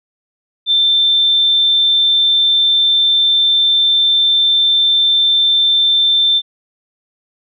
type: tone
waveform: sine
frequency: 3560 Hz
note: A7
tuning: 20 cents sharp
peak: -9 dBFS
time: 0.66-6.42 s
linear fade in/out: 50 ms
effects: none